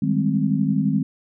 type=chord; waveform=sine; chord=Ab major seventh; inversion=second; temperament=equal; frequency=155.56 / 196 / 207.7 / 261.6 Hz; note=Eb3 / G3 / Ab3 / C4; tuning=0 / 0 / 0 / 0 cents; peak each=-23 dBFS; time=0.02-1.03 s; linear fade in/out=5 ms; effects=none